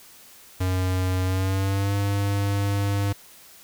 square tone with pitch glide, 92.5 to 100.29 Hz, F#2 to G2, 0 to +40 cents, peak -22 dBFS, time 0.6-3.13 s, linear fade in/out 10 ms, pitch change +140 cents, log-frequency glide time 1.23-1.94 s, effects white hiss -49 dBFS RMS until 3.63 s

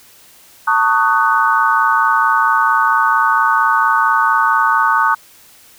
sine chord, D# half-diminished seventh, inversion second, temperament just, 896 / 1120.1 / 1244.5 / 1493.4 Hz, A5 / C#6 / D#6 / F#6, +31 / +18 / 0 / +16 cents, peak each -16 dBFS, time 0.67-5.15 s, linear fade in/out 10 ms, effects white hiss -45 dBFS RMS until 5.78 s

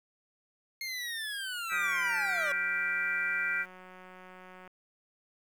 25% pulse linear sweep, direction down, 2147 to 554.4 Hz, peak -31 dBFS, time 0.81-2.52 s, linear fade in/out 2 ms
sine chord, G dominant seventh, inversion third, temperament just, 1411.2 / 1568 / 1960 / 2352 Hz, F6 / G6 / B6 / D7, +18 / 0 / -14 / +2 cents, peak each -34 dBFS, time 1.69-3.66 s, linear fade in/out 50 ms
click train, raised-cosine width 0.5 ms, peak -36 dBFS, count 545, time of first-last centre 1.72-4.677 s, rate 184 Hz
effects 10-bit

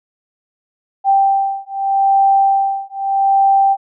sine beating tone pair, 784 / 784.81 Hz, G5 / G5, 0 / +2 cents, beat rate 0.81 Hz, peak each -14 dBFS, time 1.04-3.77 s, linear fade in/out 50 ms, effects none

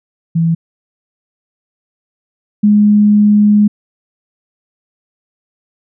sine tone pair in turn, 165.3 / 208.3 Hz, E3 / G#3, +5 / +5 cents, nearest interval major third, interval 400 cents, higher second, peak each -9 / -5 dBFS, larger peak second, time 0.35-0.55 / 2.63-3.68 s, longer second, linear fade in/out 10 ms, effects none

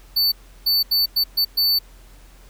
square tone bursts at uneven times, 4500 Hz, C#8, 25 cents sharp, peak -16 dBFS, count 6, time 0.16-0.32 / 0.66-0.83 / 0.91-1.06 / 1.16-1.24 / 1.37-1.45 / 1.57-1.79 s, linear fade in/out 10 ms, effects added 43 Hz sine -44 dBFS peak until 2.49 s + pink hiss -52 dBFS RMS until 2.49 s

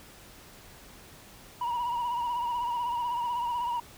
sine tone with vibrato, 959 Hz, A#5, 49 cents sharp, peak -25 dBFS, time 1.61-3.8 s, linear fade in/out 5 ms, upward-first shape sine, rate 16 Hz, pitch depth 52 cents each way, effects tanh soft clip ceiling -27 dBFS + pink hiss -51 dBFS RMS until 3.97 s

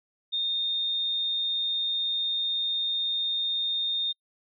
sine tone, 3658 Hz, A#7, 33 cents flat, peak -25 dBFS, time 0.32-4.13 s, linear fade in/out 20 ms, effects noise-tail reverb RT60 0.1 s tail -25 dB re dry

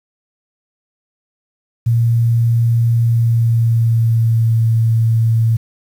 sine tone with pitch glide, 116.54 to 113.48 Hz, A#2 to A#2, 0 to -46 cents, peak -10 dBFS, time 1.86-5.57 s, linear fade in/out 10 ms, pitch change -46 cents, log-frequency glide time 2.96-4.61 s, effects 7-bit

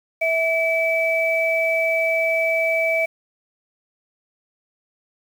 sine tone pair together, 652.9 / 2300 Hz, E5 / D7, -17 / -37 cents, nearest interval octave + minor seventh, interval 2180 cents, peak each -20 / -20 dBFS, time 0.21-3.06 s, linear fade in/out 10 ms, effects 7-bit

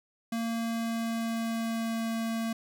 square tone with pitch glide, 229.3 to 226.7 Hz, A#3 to A#3, -28 to -48 cents, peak -30 dBFS, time 0.32-2.53 s, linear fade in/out 5 ms, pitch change -20 cents, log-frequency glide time 0.59-2.11 s, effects none

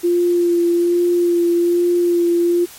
sine tone with vibrato, 346.9 Hz, F4, 12 cents flat, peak -12 dBFS, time 0.03-2.66 s, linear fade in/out 20 ms, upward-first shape sine, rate 1.2 Hz, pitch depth 17 cents each way, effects white hiss -39 dBFS RMS until 2.78 s + MP3 64 kbps

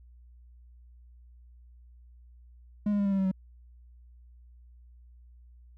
triangle tone with pitch steps, 207.7 / 204.4 / 201.1 / 197.86 / 194.69 / 191.57 / 188.49 Hz, G#3 / G#3 / G3 / G3 / G3 / G3 / F#3, 0 / -27 / +44 / +16 / -12 / -40 / +32 cents, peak -22 dBFS, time 2.86-3.315 s, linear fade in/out 5 ms, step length 65 ms, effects added 60 Hz sine -51 dBFS peak until 5.77 s

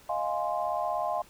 sine chord, F minor seventh, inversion third, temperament equal, 622.3 / 698.5 / 830.6 / 1046.5 Hz, Eb5 / F5 / Ab5 / C6, 0 / 0 / 0 / 0 cents, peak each -33 / -31 / -34 / -34 dBFS, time 0.09-1.22 s, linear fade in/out 5 ms, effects pink hiss -56 dBFS RMS until 1.29 s

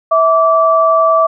sine tone pair together, 651 / 1160 Hz, E5 / D6, -22 / -22 cents, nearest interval minor seventh, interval 1000 cents, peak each -10 dBFS, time 0.11-1.27 s, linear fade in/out 10 ms, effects none

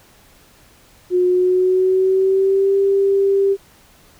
sine tone with pitch glide, 361.1 to 393.8 Hz, F#4 to G4, -42 to +8 cents, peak -12 dBFS, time 1.1-3.57 s, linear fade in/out 50 ms, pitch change +150 cents, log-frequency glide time 1.27-2.76 s, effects pink hiss -50 dBFS RMS until 4.19 s

